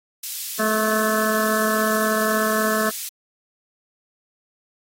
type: high-pass noise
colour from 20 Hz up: white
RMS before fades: -30 dBFS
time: 0.23-3.09 s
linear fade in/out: 5 ms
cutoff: 3400 Hz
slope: 12 dB/octave
type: harmonic tone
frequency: 217 Hz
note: A3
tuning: 24 cents flat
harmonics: 1 / 2 / 3 / 5 / 6 / 7 / 8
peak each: -25 / -29 / -25 / -27 / -28 / -31 / -29 dBFS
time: 0.59-2.9 s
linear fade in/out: 10 ms
effects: AAC 48 kbps